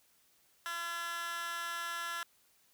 15% pulse tone with high-pass filter, 340 Hz, F4, 46 cents flat, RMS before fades -39 dBFS, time 0.66-2.23 s, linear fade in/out 0 ms, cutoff 1600 Hz, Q 2.4, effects white hiss -69 dBFS RMS until 2.73 s

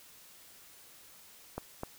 clicks, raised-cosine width 1 ms, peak -22 dBFS, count 2, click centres 1.58 / 1.834 s, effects white hiss -56 dBFS RMS until 1.98 s

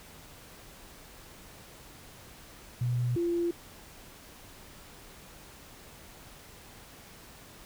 sine tone pair in turn, 122.2 / 343.4 Hz, B2 / F4, -18 / -29 cents, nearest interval octave + tritone, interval 1789 cents, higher second, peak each -26 dBFS, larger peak neither, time 2.81-3.16 / 3.16-3.51 s, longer neither, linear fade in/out 5 ms, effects pink hiss -51 dBFS RMS until 7.65 s

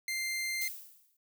sawtooth tone, 2093 Hz, C7, in tune, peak -29 dBFS, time 0.08-0.68 s, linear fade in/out 2 ms
violet noise with exponential decay, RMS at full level -35 dBFS, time 0.61-1.17 s, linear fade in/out 5 ms, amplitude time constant 120 ms
effects none

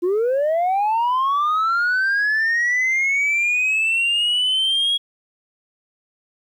sine linear sweep, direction up, 339.2 to 3322 Hz, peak -14 dBFS, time 0.02-4.98 s, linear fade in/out 20 ms, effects tanh soft clip ceiling -15 dBFS + 9-bit

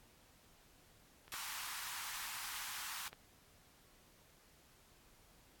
clicks, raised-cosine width 0.3 ms, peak -39 / -30 / -34 dBFS, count 3, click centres 1.28 / 1.34 / 3.13 s
pink high-pass noise, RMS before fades -45 dBFS, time 1.32-3.08 s, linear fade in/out 0 ms, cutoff 870 Hz, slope 48 dB/octave
effects pink hiss -66 dBFS RMS until 5.6 s + AAC 64 kbps

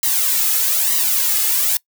blue noise with flanger, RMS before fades -17 dBFS, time 0.03-1.77 s, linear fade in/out 2 ms, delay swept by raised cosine 1 to 2.4 ms, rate 1.1 Hz, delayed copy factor +0.95, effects noise-tail reverb RT60 0.1 s tail -23 dB re dry

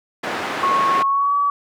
white band-pass noise, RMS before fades -25 dBFS, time 0.23-1.03 s, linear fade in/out 10 ms, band 220 to 1600 Hz, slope 12 dB/octave
sine tone with pitch glide, 1096 to 1141.9 Hz, C#6 to D6, -20 to -49 cents, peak -15 dBFS, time 0.63-1.5 s, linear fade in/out 2 ms, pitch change +71 cents, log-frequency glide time 1.04-1.35 s
effects none

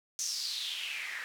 white noise with band-pass filter sweep, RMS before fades -37 dBFS, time 0.19-1.24 s, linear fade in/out 0 ms, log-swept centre 6300 to 1700 Hz, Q 5.5, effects none

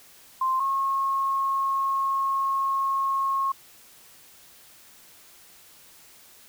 sine tone pair in turn, 1046.5 / 1085.9 Hz, C6 / C#6, 0 / -36 cents, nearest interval minor second, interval 64 cents, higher second, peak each -21 / -22 dBFS, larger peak first, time 0.41-0.6 / 0.6-3.52 s, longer second, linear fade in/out 5 ms, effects white hiss -52 dBFS RMS until 6.48 s

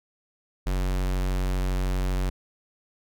square tone, 46.34 Hz, F#1, 3 cents sharp, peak -24 dBFS, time 0.66-2.3 s, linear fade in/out 10 ms, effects none

